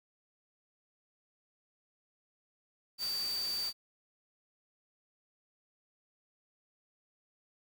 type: tone in noise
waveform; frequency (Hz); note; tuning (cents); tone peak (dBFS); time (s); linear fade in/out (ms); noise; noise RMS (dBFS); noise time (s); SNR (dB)
sine; 4621; D8; -29; -33; 2.98-3.73; 50; white; -44; 2.98-3.73; +8
effects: none